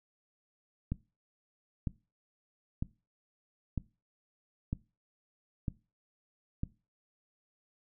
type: click train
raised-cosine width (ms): 5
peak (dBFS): -20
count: 7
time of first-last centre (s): 0.92-6.634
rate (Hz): 1.05
effects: noise-tail reverb RT60 0.3 s tail -20 dB re dry